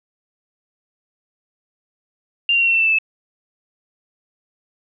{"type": "tone with pitch steps", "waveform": "sine", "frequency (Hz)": [2788, 2762, 2737, 2712, 2687, 2662, 2638, 2613], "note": ["F7", "F7", "F7", "E7", "E7", "E7", "E7", "E7"], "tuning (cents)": [-4, -20, -36, 49, 33, 16, 1, -16], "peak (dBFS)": -13, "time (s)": [2.49, 2.986], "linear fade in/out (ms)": 2, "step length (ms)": 62, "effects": []}